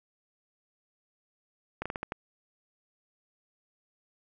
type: slowing click train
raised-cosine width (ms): 0.5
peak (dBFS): -18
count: 6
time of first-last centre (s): 1.82-2.121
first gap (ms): 36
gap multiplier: 1.26
effects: none